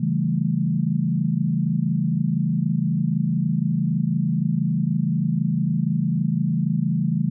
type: chord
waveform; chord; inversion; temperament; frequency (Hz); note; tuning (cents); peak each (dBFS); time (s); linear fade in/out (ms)
sine; A dominant seventh; first; equal; 138.59 / 164.81 / 196 / 220; C#3 / E3 / G3 / A3; 0 / 0 / 0 / 0; -25 / -22 / -26 / -26; 0-7.3; 10
effects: none